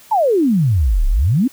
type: exponential two-way sweep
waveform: sine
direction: down then up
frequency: 930 to 31.36 to 286.8 Hz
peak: -11 dBFS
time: 0.11-1.48 s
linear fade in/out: 10 ms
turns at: 1.07 s
effects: white hiss -45 dBFS RMS until 1.52 s